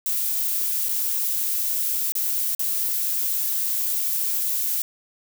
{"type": "noise with dropouts", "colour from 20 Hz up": "violet", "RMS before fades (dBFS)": -24, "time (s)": [0.06, 4.82], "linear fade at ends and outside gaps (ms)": 1, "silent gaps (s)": [[0.887, 0.891], [2.121, 2.153], [2.549, 2.594]], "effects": []}